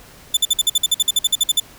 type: tone bursts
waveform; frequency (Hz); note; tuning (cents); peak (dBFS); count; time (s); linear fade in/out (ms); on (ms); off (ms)
sawtooth; 3520; A7; 0; -9; 16; 0.34-1.6; 5; 30; 52
effects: pink hiss -44 dBFS RMS until 1.78 s